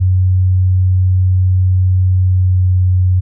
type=tone with pitch glide; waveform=sine; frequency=92.5 to 91.7 Hz; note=F#2 to F#2; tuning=0 to -15 cents; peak=-8 dBFS; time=0-3.21 s; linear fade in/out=20 ms; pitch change=-15 cents; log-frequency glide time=2.18-2.76 s; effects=none